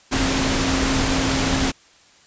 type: tone in noise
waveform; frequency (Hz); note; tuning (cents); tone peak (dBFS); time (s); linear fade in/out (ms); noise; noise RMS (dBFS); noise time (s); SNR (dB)
sine; 266.5; C4; +32; -23; 0.11-1.72; 20; pink; -21; 0.11-1.72; -5
effects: white hiss -52 dBFS RMS until 2.26 s + resampled to 16000 Hz